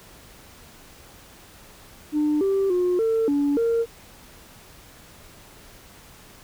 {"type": "tone with pitch steps", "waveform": "sine", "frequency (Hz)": [300.1, 390.3, 359, 449.5, 286.2, 461.6], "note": ["D4", "G4", "F4", "A4", "D4", "A#4"], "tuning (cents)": [38, -8, 48, 37, -45, -17], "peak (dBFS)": -17, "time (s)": [2.12, 3.86], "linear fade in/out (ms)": 50, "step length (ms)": 290, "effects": ["tanh soft clip ceiling -16 dBFS", "pink hiss -48 dBFS RMS until 6.43 s"]}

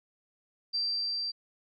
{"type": "tone with level ramp", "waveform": "sine", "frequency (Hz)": 4699, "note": "D8", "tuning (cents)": 0, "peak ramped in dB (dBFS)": [-27, -31], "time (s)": [0.73, 1.32], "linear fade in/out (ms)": 20, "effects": []}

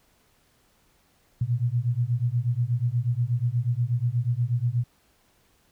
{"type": "beating tone pair", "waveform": "sine", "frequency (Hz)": [116.6, 124.9], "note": ["A#2", "B2"], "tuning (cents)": [1, 20], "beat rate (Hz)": 8.3, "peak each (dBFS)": -25, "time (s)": [1.41, 4.84], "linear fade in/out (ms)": 5, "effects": ["pink hiss -64 dBFS RMS until 5.71 s"]}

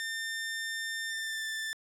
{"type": "tone with pitch glide", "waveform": "sawtooth", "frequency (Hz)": [1800, 1771.1], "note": ["A6", "A6"], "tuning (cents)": [39, 11], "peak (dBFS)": -30, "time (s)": [0, 1.73], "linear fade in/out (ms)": 0, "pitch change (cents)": -28, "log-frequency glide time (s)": [1.08, 1.45], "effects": ["low-pass 11000 Hz 12 dB/octave"]}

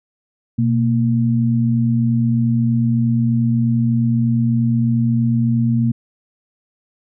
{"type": "tone pair together", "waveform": "sine", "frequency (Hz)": [122.4, 230.8], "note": ["B2", "A#3"], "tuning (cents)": [-15, -17], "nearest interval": "major seventh", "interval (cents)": 1098, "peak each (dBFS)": -16, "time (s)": [0.58, 5.92], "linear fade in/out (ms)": 10, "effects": []}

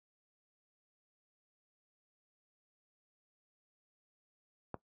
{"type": "click", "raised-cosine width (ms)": 1, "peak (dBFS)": -25, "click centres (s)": 4.743, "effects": ["noise-tail reverb RT60 0.1 s tail -17 dB re dry", "high-pass 80 Hz 12 dB/octave"]}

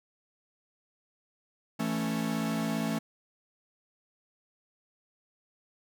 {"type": "chord", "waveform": "45% pulse", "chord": "A major", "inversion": "second", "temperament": "equal", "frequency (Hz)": [164.81, 220, 277.2], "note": ["E3", "A3", "C#4"], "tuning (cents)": [0, 0, 0], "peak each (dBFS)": [-35, -31, -35], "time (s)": [1.79, 2.99], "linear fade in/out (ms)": 10, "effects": []}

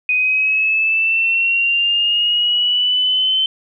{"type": "linear sweep", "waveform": "sine", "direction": "up", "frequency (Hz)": [2489, 3081], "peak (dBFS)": -13, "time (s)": [0.09, 3.46], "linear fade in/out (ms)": 2, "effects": []}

